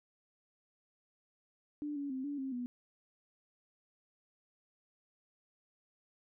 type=tone with pitch steps; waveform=sine; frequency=295.1 / 283.3 / 261.8 / 287.2 / 267 / 245.5 Hz; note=D4 / C#4 / C4 / D4 / C4 / B3; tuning=+8 / +38 / +1 / -39 / +35 / -10 cents; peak=-36 dBFS; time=1.82-2.66 s; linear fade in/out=0 ms; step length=140 ms; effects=none